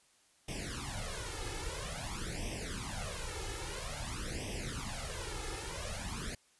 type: noise with flanger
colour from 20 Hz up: pink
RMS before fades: -40 dBFS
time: 0.48-6.35 s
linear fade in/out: 5 ms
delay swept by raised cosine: 0.35 to 2.35 ms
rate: 0.5 Hz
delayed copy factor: +0.95
effects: white hiss -68 dBFS RMS until 6.59 s + resampled to 24000 Hz